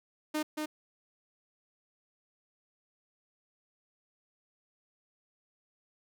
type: tone with echo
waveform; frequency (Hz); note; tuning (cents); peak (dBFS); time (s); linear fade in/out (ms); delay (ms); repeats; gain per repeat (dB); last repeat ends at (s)
sawtooth; 305.7; D#4; -30; -26; 0.34-0.43; 10; 230; 1; -3; 0.66
effects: none